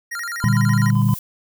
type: tone with vibrato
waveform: square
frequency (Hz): 1619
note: G#6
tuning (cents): -45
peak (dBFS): -26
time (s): 0.11-0.91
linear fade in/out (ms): 10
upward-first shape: square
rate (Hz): 12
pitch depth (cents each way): 260
type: noise with exponential growth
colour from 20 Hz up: violet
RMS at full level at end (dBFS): -31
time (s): 0.4-1.19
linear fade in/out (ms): 2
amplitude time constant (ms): 170
type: tone with tremolo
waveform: triangle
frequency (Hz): 1015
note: B5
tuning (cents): +47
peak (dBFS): -26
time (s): 0.42-1.15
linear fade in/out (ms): 10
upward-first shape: square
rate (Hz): 7.5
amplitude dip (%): 65
type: chord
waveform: sine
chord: G minor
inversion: first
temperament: equal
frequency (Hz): 116.54 / 146.83 / 196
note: Bb2 / D3 / G3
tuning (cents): 0 / 0 / 0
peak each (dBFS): -16 / -20 / -19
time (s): 0.44-1.14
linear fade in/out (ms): 0
effects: none